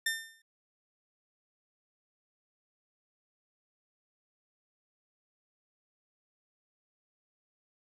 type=tone with exponential decay; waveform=sawtooth; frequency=1800 Hz; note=A6; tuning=39 cents sharp; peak=-23 dBFS; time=0.06-0.42 s; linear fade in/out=5 ms; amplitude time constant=77 ms; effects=none